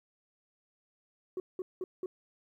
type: tone bursts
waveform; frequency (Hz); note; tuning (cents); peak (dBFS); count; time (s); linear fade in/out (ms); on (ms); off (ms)
sine; 370; F#4; 0; -31; 4; 1.37-2.06; 2; 30; 190
effects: tanh soft clip ceiling -31 dBFS + 12-bit